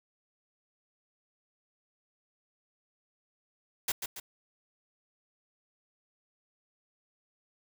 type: noise with echo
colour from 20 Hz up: white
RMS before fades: -30 dBFS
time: 3.88-3.92 s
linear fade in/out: 5 ms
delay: 140 ms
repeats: 2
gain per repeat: -6 dB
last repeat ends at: 4.2 s
effects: none